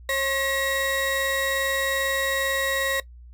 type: tone pair together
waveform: 35% pulse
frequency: 540.8 / 1904 Hz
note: C#5 / A#6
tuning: -43 / +36 cents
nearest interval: octave + minor seventh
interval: 2179 cents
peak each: -24 dBFS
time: 0.09-3 s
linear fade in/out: 2 ms
effects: noise-tail reverb RT60 0.1 s tail -19 dB re dry + added 60 Hz sine -42 dBFS peak until 3.33 s